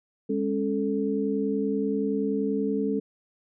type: tone cluster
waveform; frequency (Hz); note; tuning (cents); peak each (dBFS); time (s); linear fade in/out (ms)
sine; 204.6 / 275.1 / 437.6; G#3 / C#4 / A4; -26 / -13 / -9; -28; 0.29-3; 10
effects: none